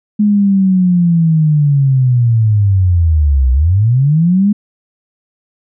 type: linear two-way sweep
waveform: sine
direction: down then up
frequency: 211.1 to 61.8 to 211.1 Hz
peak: -7 dBFS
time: 0.19-4.53 s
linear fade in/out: 10 ms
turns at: 3.52 s
effects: none